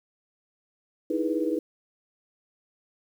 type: chord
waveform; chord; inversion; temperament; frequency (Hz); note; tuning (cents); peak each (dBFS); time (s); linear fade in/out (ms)
sine; E major seventh; third; equal with one note detuned; 311.1 / 329.6 / 415.3 / 489.6; D#4 / E4 / G#4 / B4; 0 / 0 / 0 / -15; -28 / -29 / -32 / -30; 1.1-1.59; 5
effects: 9-bit